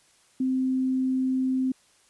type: tone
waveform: sine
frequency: 260 Hz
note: C4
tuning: 11 cents flat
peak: -22 dBFS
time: 0.4-1.72 s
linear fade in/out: 5 ms
effects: white hiss -61 dBFS RMS until 2.09 s + resampled to 24000 Hz